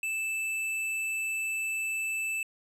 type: tone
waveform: square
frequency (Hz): 2637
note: E7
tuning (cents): 0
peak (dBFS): -30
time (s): 0.03-2.43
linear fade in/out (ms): 2
effects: low-pass 12000 Hz 12 dB/octave